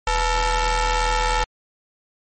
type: ring-modulated tone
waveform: sawtooth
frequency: 455.4 Hz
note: A#4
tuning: 40 cents flat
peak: -11 dBFS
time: 0.07-1.44 s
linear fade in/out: 2 ms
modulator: 414 Hz
effects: MP3 32 kbps